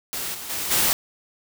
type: noise with level steps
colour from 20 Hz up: white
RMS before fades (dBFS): -29 / -35 / -28 / -20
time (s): 0.13-0.93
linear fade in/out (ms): 0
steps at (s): 0.33 / 0.49 / 0.7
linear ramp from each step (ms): 20
effects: none